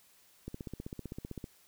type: click train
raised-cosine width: 3 ms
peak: -27 dBFS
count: 16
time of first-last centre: 0.48-1.442 s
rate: 15.6 Hz
effects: white hiss -64 dBFS RMS until 1.67 s